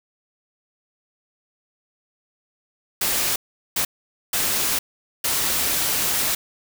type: noise bursts at uneven times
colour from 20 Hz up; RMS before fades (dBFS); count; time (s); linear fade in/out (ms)
white; -22; 4; 3.01-3.36 / 3.76-3.85 / 4.33-4.79 / 5.24-6.35; 5
effects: none